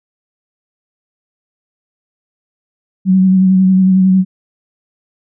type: tone with vibrato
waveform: sine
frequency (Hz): 187.9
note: F#3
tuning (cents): +27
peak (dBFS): -6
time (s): 3.05-4.25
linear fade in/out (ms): 50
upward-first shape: sine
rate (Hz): 11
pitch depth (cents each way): 25
effects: none